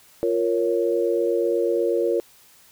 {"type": "chord", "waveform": "sine", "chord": "Bb minor", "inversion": "second", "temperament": "equal", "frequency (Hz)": [349.2, 466.2, 554.4], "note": ["F4", "Bb4", "Db5"], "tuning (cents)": [0, 0, 0], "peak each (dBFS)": [-23, -22, -25], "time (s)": [0.23, 2.2], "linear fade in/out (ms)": 0, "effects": ["white hiss -53 dBFS RMS until 2.71 s"]}